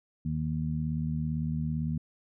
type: harmonic tone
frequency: 77.78 Hz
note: D#2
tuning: in tune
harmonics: 1 / 2 / 3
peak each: -36 / -30 / -34 dBFS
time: 0.25-1.98 s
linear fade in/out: 5 ms
effects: none